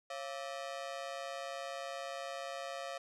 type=ring-modulated tone; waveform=sawtooth; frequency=617 Hz; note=D#5; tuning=15 cents flat; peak=-33 dBFS; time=0.1-2.98 s; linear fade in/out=5 ms; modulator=69.9 Hz; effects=low-pass 7000 Hz 12 dB/octave